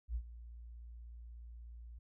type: tone with ADSR envelope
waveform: sine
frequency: 58.27 Hz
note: A#1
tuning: in tune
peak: -33 dBFS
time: 0.08-1.99 s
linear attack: 72 ms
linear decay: 69 ms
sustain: -15 dB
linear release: 9 ms
effects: none